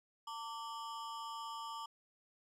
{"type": "ring-modulated tone", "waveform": "square", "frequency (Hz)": 1033, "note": "C6", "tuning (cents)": -22, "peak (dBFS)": -40, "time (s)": [0.27, 1.86], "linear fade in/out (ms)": 5, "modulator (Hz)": 129, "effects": ["low-pass 8000 Hz 12 dB/octave", "12-bit"]}